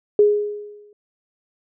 sine tone with exponential decay, 415.3 Hz, G#4, in tune, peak -8 dBFS, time 0.19-0.93 s, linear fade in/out 2 ms, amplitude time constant 160 ms, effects none

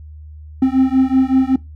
triangle beating tone pair, 260.1 / 265.4 Hz, C4 / C4, -10 / +25 cents, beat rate 5.3 Hz, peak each -12 dBFS, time 0.62-1.56 s, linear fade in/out 5 ms, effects noise-tail reverb RT60 0.2 s tail -20 dB re dry + added 76 Hz sine -33 dBFS peak until 1.75 s

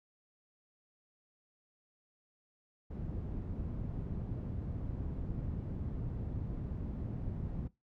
white low-pass noise, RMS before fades -39 dBFS, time 2.9-7.68 s, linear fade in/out 10 ms, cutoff 140 Hz, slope 12 dB/octave, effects noise-tail reverb RT60 0.2 s tail -19 dB re dry

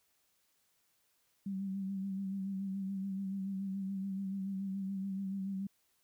sine tone with vibrato, 193.9 Hz, G3, 19 cents flat, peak -35 dBFS, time 1.46-5.67 s, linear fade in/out 5 ms, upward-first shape sine, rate 7 Hz, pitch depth 37 cents each way, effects white hiss -75 dBFS RMS until 6.03 s

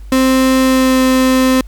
35% pulse tone with pitch glide, 261.6 to 259.3 Hz, C4 to C4, 0 to -15 cents, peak -7 dBFS, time 0.12-1.61 s, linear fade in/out 2 ms, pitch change -15 cents, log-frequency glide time 0.6-1.02 s, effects added 50 Hz sine -28 dBFS peak until 1.67 s + pink hiss -51 dBFS RMS until 1.67 s

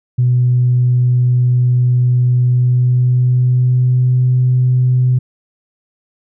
sine tone with pitch glide, 124 to 126.46 Hz, B2 to B2, +7 to +41 cents, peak -8 dBFS, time 0.18-5.19 s, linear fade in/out 10 ms, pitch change +34 cents, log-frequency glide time 2.42-4.27 s, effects tanh soft clip ceiling -4 dBFS

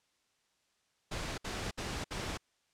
pink noise bursts, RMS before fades -38 dBFS, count 4, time 1.11-2.376 s, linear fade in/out 10 ms, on 270 ms, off 62 ms, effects white hiss -75 dBFS RMS until 2.73 s + low-pass 7000 Hz 12 dB/octave

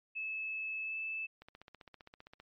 sine tone with pitch glide, 2604 to 2627 Hz, E7 to E7, -22 to -7 cents, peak -36 dBFS, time 0.15-1.27 s, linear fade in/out 20 ms, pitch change +15 cents, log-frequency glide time 0.83-0.96 s
click train, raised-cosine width 0.3 ms, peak -36 dBFS, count 16, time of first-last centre 1.42-2.4 s, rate 15.3 Hz
effects MP3 48 kbps

